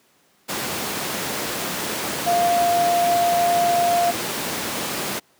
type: tone in noise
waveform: sine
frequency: 696 Hz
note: F5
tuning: 6 cents flat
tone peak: -16 dBFS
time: 2.26-4.12 s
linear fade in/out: 20 ms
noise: pink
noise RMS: -25 dBFS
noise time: 0.48-5.2 s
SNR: +6 dB
effects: pink hiss -59 dBFS RMS until 5.39 s + high-pass 200 Hz 12 dB/octave